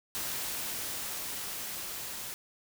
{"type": "noise with level ramp", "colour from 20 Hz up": "white", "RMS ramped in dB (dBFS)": [-35, -40], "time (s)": [0.15, 2.34], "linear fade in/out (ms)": 0, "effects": []}